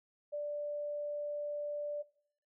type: tone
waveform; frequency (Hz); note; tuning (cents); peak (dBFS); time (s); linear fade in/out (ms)
sine; 587.3; D5; 0; -35; 0.32-2.03; 20
effects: noise-tail reverb RT60 0.6 s tail -19 dB re dry